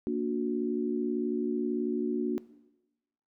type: chord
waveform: sine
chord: Bb augmented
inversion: none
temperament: just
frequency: 233.1 / 291.4 / 364.2 Hz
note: Bb3 / D4 / F#4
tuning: 0 / -13 / -27 cents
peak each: -32 dBFS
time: 0.07-2.38 s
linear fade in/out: 0 ms
effects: noise-tail reverb RT60 1.0 s tail -18 dB re dry